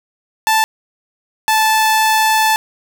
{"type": "tone pair in turn", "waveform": "sawtooth", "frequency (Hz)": [880, 875.1], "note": ["A5", "A5"], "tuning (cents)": [0, -10], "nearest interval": "unison", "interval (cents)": 10, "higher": "first", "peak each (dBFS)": -7, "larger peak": "neither", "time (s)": [[0.47, 0.64], [1.48, 2.56]], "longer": "second", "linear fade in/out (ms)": 0, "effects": []}